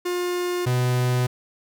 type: tone pair in turn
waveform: 45% pulse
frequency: 355.9 / 124.92 Hz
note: F4 / B2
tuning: +33 / +20 cents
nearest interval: octave + tritone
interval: 1813 cents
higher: first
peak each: -23 / -19 dBFS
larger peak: second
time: 0.05-0.66 / 0.66-1.27 s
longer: neither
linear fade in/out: 10 ms
effects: none